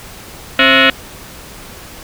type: tone with frequency modulation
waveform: sine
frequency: 530 Hz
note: C5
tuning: 22 cents sharp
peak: -6 dBFS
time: 0.59-0.9 s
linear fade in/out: 2 ms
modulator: 399 Hz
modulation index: 7.1
effects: pink hiss -34 dBFS RMS until 2.03 s